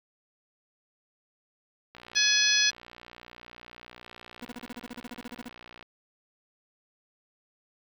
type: click train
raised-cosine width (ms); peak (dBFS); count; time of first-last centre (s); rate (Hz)
0.3; -29; 234; 1.95-5.827; 60.1
type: harmonic tone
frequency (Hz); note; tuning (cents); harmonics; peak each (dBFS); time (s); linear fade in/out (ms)
844; G#5; +28; 2 / 3 / 4 / 5 / 6 / 7; -28 / -28 / -28 / -28 / -28 / -28; 2.15-2.71; 20
type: tone bursts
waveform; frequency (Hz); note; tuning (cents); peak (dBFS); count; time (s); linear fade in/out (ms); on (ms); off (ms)
40% pulse; 243.2; B3; -26; -36; 16; 4.42-5.486; 5; 31; 38
effects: 9-bit